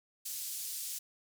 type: band-pass noise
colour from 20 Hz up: white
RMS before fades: -40 dBFS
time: 0.25-0.99 s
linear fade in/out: 10 ms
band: 5000 to 14000 Hz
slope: 12 dB/octave
effects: none